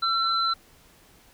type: tone pair together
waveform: sine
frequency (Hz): 1348 / 4039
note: E6 / B7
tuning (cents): +38 / +38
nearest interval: octave + perfect fifth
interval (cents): 1900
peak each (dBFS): -23 / -26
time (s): 0.02-0.54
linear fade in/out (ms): 10
effects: pink hiss -56 dBFS RMS until 1.33 s